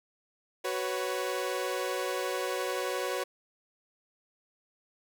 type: chord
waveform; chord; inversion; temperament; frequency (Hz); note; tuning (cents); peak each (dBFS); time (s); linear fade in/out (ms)
sawtooth; F# suspended fourth; none; equal with one note detuned; 373.4 / 493.9 / 554.4; F#4 / B4 / C#5; +16 / 0 / 0; -31; 0.64-3.24; 10
effects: none